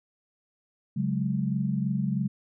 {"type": "chord", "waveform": "sine", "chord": "C# suspended fourth", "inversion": "none", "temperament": "just", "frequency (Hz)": [138.59, 184.79, 207.9], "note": ["C#3", "F#3", "G#3"], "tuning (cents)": [0, -2, 2], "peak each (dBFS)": -29, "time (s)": [0.96, 2.28], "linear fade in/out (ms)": 10, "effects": []}